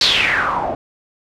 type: noise with low-pass filter sweep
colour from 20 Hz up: white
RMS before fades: -17 dBFS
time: 0.01-0.75 s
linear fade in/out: 2 ms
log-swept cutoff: 4500 to 590 Hz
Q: 5.7
effects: none